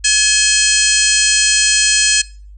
harmonic tone with a mistuned harmonic, 850 Hz, G#5, 40 cents sharp, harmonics 2 / 3 / 4 / 5 / 6 / 7 / 8 / 9 / 10, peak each -19 / -19 / -19 / -19 / -19 / -19 / -19 / -19 / -19 dBFS, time 0.04-2.22 s, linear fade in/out 10 ms, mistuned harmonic 4, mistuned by -110 cents, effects noise-tail reverb RT60 0.4 s tail -22 dB re dry + added 50 Hz sine -34 dBFS peak until 2.57 s

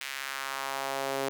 sawtooth tone with high-pass filter sweep, 136.3 Hz, C#3, 29 cents flat, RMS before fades -34 dBFS, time 0.01-1.29 s, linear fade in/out 0 ms, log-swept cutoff 2200 to 420 Hz, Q 1.5, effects none

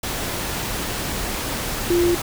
sine tone in noise, 347.5 Hz, F4, 9 cents flat, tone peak -15 dBFS, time 1.9-2.15 s, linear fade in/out 5 ms, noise pink, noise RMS -26 dBFS, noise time 0.03-2.22 s, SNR +8 dB, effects none

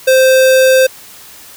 square tone, 522 Hz, C5, 4 cents flat, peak -6 dBFS, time 0.07-0.87 s, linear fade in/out 10 ms, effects white hiss -36 dBFS RMS until 1.56 s

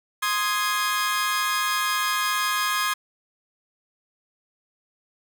sawtooth chord, Ab major, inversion first, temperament equal with one note detuned, 1050.1 / 1244.5 / 1661.2 Hz, C6 / Eb6 / Ab6, +6 / 0 / 0 cents, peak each -23 dBFS, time 0.22-2.94 s, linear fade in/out 10 ms, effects none

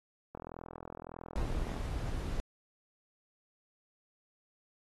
click train, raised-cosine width 1 ms, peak -29 dBFS, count 60, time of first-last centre 0.35-1.765 s, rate 41.7 Hz
brown noise, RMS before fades -35 dBFS, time 1.36-2.4 s, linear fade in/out 0 ms
effects AAC 32 kbps

